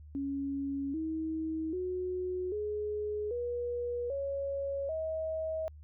sine tone with pitch steps, 277.2 / 318.4 / 365.8 / 420.2 / 482.6 / 554.4 / 636.8 Hz, C#4 / D#4 / F#4 / G#4 / B4 / C#5 / D#5, 0 / +40 / -20 / +20 / -40 / 0 / +40 cents, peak -32 dBFS, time 0.15-5.68 s, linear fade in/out 0 ms, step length 790 ms, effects added 75 Hz sine -48 dBFS peak until 5.83 s

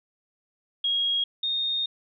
sine tone pair in turn, 3283 / 3685 Hz, G#7 / A#7, -21 / -21 cents, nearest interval major second, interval 200 cents, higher second, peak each -22 / -24 dBFS, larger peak first, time 0.84-1.24 / 1.43-1.86 s, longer second, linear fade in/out 5 ms, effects none

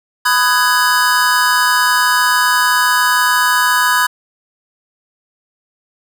square chord, G# minor seventh, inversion first, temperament just, 996.7 / 1245.9 / 1495.1 / 1661.2 Hz, B5 / D#6 / F#6 / G#6, +16 / +2 / +18 / 0 cents, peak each -16 / -19 / -19 / -16 dBFS, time 0.25-4.07 s, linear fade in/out 10 ms, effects none

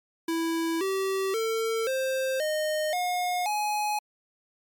square tone with pitch steps, 329.6 / 385.2 / 450.2 / 526.2 / 615.1 / 718.9 / 840.2 Hz, E4 / G4 / A4 / C5 / D#5 / F5 / G#5, 0 / -30 / +40 / +10 / -20 / +50 / +20 cents, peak -26 dBFS, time 0.28-3.99 s, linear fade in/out 5 ms, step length 530 ms, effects MP3 96 kbps

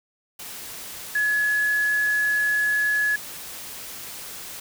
sine tone in noise, 1696 Hz, G#6, 36 cents sharp, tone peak -19 dBFS, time 1.15-3.16 s, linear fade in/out 5 ms, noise white, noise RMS -37 dBFS, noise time 0.39-4.6 s, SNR +15 dB, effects none

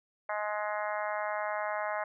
harmonic tone, 210 Hz, G#3, 19 cents sharp, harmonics 3 / 4 / 5 / 6 / 7 / 8 / 9 / 10, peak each -35 / -37 / -39 / -41 / -42 / -43 / -44 / -45 dBFS, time 0.29-2.04 s, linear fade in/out 5 ms, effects none

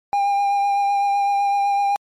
triangle tone with vibrato, 803 Hz, G5, 41 cents sharp, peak -14 dBFS, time 0.13-1.96 s, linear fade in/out 0 ms, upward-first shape triangle, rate 7.9 Hz, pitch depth 19 cents each way, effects MP3 64 kbps

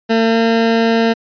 20% pulse tone with pitch glide, 226.1 to 227.9 Hz, A3 to A#3, +47 to -39 cents, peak -6 dBFS, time 0.09-1.14 s, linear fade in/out 20 ms, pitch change +14 cents, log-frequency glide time 0.28-0.36 s, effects resampled to 11025 Hz

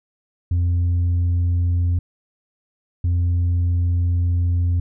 sine tone pair in turn, 87.31 / 87.31 Hz, F2 / F2, 0 / 0 cents, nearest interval unison, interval 0 cents, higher neither, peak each -13 dBFS, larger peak neither, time 0.51-1.99 / 3.04-4.8 s, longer second, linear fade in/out 5 ms, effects tanh soft clip ceiling -15 dBFS

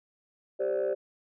sine chord, G suspended fourth, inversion none, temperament just, 392 / 522.7 / 588 Hz, G4 / C5 / D5, 0 / -2 / +2 cents, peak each -29 dBFS, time 0.59-0.95 s, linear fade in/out 20 ms, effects tanh soft clip ceiling -22 dBFS

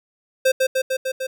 square tone with echo, 523.3 Hz, C5, in tune, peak -14 dBFS, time 0.45-0.52 s, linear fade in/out 10 ms, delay 150 ms, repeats 5, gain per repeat -2 dB, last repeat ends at 1.27 s, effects none

